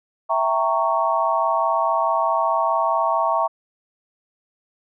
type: chord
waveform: sine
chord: E diminished seventh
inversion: none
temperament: equal with one note detuned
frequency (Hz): 659.3 / 784 / 923.2 / 1108.7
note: E5 / G5 / Bb5 / Db6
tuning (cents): 0 / 0 / -17 / 0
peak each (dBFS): -22 / -26 / -22 / -22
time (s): 0.29-3.48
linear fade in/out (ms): 20
effects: none